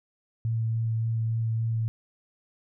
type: tone with vibrato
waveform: sine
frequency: 113.2 Hz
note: A2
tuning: 50 cents sharp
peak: -24 dBFS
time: 0.45-1.88 s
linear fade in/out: 0 ms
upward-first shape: sine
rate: 3.5 Hz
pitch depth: 12 cents each way
effects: none